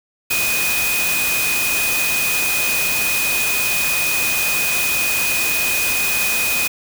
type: tone in noise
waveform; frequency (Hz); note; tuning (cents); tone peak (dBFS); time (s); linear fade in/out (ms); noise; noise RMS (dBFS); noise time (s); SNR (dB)
sine; 2489; D#7; 0; -19; 0.3-6.68; 10; white; -21; 0.3-6.68; -1
effects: none